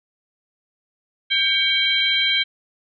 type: harmonic tone with a mistuned harmonic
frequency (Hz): 794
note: G5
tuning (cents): +22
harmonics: 2 / 3 / 4 / 5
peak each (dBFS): -27 / -22 / -19 / -24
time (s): 1.3-2.44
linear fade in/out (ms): 20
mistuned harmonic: 3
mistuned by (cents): -89
effects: none